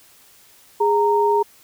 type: tone pair together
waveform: sine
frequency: 412.5 / 926 Hz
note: G#4 / A#5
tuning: -12 / -12 cents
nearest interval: octave + major second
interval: 1400 cents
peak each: -17 dBFS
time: 0.8-1.43 s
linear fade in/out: 10 ms
effects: white hiss -51 dBFS RMS until 1.63 s